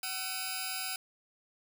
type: tone cluster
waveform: 10% pulse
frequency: 754 / 1347 / 2510 / 4853 Hz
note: F#5 / E6 / D#7 / D#8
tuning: +32 / +37 / +15 / -44 cents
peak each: -32 / -35 / -32 / -32 dBFS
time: 0.03-0.96 s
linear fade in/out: 2 ms
effects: none